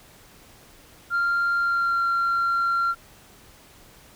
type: tone with pitch glide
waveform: sine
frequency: 1391 to 1375.8 Hz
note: F6 to F6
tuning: -7 to -26 cents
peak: -18 dBFS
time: 1.1-2.95 s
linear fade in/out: 50 ms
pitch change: -19 cents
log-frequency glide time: 1.58-2.01 s
effects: tanh soft clip ceiling -18 dBFS + pink hiss -51 dBFS RMS until 4.15 s